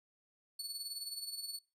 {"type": "tone with tremolo", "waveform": "sawtooth", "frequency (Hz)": 4435, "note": "C#8", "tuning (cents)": 0, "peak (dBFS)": -35, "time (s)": [0.59, 1.59], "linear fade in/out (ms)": 5, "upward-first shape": "sine", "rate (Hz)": 19, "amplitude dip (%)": 60, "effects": ["noise-tail reverb RT60 0.3 s tail -24 dB re dry", "resampled to 32000 Hz"]}